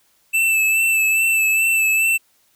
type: tone with vibrato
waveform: square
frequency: 2643 Hz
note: E7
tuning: 4 cents sharp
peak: -15 dBFS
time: 0.33-2.18 s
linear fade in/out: 20 ms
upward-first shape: sine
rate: 2.4 Hz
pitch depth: 28 cents each way
effects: white hiss -60 dBFS RMS until 2.55 s